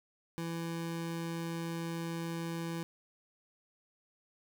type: tone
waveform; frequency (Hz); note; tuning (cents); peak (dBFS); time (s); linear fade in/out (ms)
25% pulse; 166.8; E3; +21; -32; 0.38-2.83; 0
effects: none